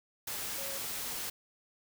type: tone in noise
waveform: sine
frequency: 548 Hz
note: C#5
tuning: 20 cents flat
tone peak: -44 dBFS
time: 0.58-0.78 s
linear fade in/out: 5 ms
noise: white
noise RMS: -38 dBFS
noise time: 0.27-1.3 s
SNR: -9 dB
effects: none